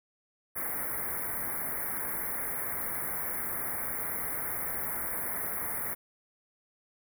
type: band-stop noise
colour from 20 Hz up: white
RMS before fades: -34 dBFS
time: 0.55-5.95 s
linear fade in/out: 20 ms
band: 2200 to 10000 Hz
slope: 96 dB/octave
effects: none